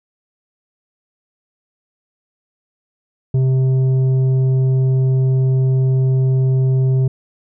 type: tone with tanh clipping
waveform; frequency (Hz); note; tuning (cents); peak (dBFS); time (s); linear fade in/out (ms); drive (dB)
triangle; 131; C3; +2; -13; 3.34-7.08; 5; 11
effects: none